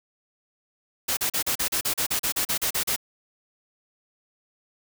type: noise bursts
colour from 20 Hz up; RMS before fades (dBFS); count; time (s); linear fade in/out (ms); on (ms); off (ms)
white; -25; 15; 1.08-2.963; 10; 91; 37
effects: none